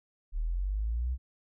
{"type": "linear sweep", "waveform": "sine", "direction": "up", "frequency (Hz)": [36.36, 65.2], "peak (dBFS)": -28, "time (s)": [0.32, 1.18], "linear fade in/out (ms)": 50, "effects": []}